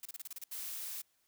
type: noise bursts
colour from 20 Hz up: blue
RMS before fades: -44 dBFS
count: 8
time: 0.03-0.439 s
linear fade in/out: 2 ms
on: 24 ms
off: 31 ms
type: noise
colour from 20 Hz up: blue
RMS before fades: -42 dBFS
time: 0.51-1.02 s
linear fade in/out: 10 ms
effects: white hiss -75 dBFS RMS until 1.27 s